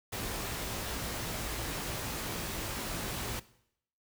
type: noise with comb filter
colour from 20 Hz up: pink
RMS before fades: -37 dBFS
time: 0.12-3.4 s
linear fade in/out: 10 ms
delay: 18 ms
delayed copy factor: +0.5
effects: noise-tail reverb RT60 0.7 s tail -18 dB re dry